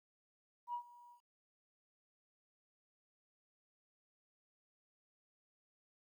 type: tone with ADSR envelope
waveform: sine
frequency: 962 Hz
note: B5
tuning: 46 cents flat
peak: -36 dBFS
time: 0.67-1.21 s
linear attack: 68 ms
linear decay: 87 ms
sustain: -21 dB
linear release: 91 ms
effects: tanh soft clip ceiling -32 dBFS + 13-bit